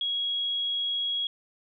sine tone, 3314 Hz, G#7, 4 cents flat, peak -26 dBFS, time 0.01-1.27 s, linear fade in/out 2 ms, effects none

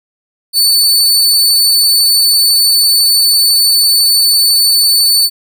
sawtooth tone, 4494 Hz, C#8, 23 cents sharp, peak -4 dBFS, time 0.53-5.3 s, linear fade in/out 50 ms, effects none

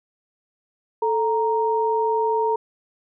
sine tone pair together, 440 / 932.3 Hz, A4 / A#5, 0 / 0 cents, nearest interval octave + minor second, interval 1300 cents, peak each -21 dBFS, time 1.02-2.56 s, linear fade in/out 5 ms, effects none

